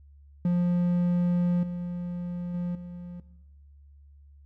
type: tone with level steps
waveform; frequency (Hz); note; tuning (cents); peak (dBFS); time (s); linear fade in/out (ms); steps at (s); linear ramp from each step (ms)
triangle; 175.9; F3; +13; -19 / -28 / -25 / -35; 0.45-3.2; 2; 1.63 / 2.54 / 2.75; 2
effects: noise-tail reverb RT60 1.0 s tail -17 dB re dry + added 71 Hz sine -50 dBFS peak until 4.45 s